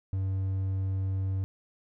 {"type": "tone", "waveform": "triangle", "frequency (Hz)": 95.7, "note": "G2", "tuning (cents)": -41, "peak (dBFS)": -25, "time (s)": [0.13, 1.44], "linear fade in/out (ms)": 0, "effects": []}